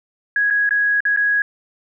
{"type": "tone with dropouts", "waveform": "sine", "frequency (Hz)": 1661.2, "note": "G#6", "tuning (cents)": 0, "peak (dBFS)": -14, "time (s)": [0.36, 1.42], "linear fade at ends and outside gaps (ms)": 2, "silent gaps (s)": [[0.502, 0.507], [0.692, 0.708], [1.005, 1.052], [1.163, 1.172]], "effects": []}